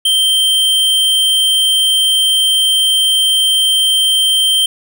square tone, 3136 Hz, G7, in tune, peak -10 dBFS, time 0.05-4.66 s, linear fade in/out 5 ms, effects none

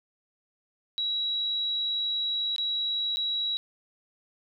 sine tone with dropouts, 3883 Hz, B7, 30 cents flat, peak -26 dBFS, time 0.98-3.57 s, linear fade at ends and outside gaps 0 ms, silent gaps 2.562-2.582 / 3.16-3.17 s, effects none

